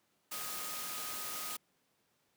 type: tone in noise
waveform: sine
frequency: 1249 Hz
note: D#6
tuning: 6 cents sharp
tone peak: -48 dBFS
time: 0.31-1.57 s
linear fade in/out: 10 ms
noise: white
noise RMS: -41 dBFS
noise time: 0.31-1.57 s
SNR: -10 dB
effects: pink hiss -75 dBFS RMS until 2.36 s + high-pass 150 Hz 12 dB/octave